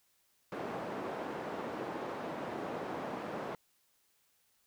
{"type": "band-pass noise", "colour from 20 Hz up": "white", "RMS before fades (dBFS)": -40, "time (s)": [0.52, 3.55], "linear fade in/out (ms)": 2, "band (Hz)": [200, 750], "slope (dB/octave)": 12, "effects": ["white hiss -73 dBFS RMS until 4.66 s"]}